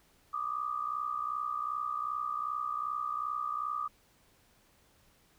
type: tone pair together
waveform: sine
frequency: 1174.7 / 1237.3 Hz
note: D6 / D#6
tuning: 0 / -10 cents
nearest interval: minor second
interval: 90 cents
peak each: -35 / -35 dBFS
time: 0.33-3.88 s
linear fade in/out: 10 ms
effects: pink hiss -66 dBFS RMS until 5.38 s